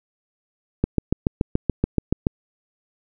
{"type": "click train", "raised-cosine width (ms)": 3, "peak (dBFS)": -5, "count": 11, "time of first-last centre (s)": [0.84, 2.269], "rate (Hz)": 7, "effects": []}